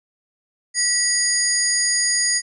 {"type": "tone cluster", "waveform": "sine", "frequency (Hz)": [1943, 4883, 6710, 9330], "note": ["B6", "D#8", "G#8", "D9"], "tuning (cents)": [-29, -33, 17, -12], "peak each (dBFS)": [-24, -23, -20, -24], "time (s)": [0.74, 2.42], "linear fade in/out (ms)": 50, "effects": []}